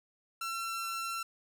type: tone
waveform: sawtooth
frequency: 1351 Hz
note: E6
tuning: 42 cents sharp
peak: -31 dBFS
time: 0.41-1.23 s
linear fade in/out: 5 ms
effects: none